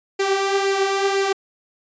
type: tone with flanger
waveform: sawtooth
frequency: 392 Hz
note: G4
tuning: in tune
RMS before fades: -20 dBFS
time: 0.19-1.33 s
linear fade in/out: 10 ms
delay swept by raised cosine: 0.41 to 4.31 ms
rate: 2 Hz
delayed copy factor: +0.5
effects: resampled to 16000 Hz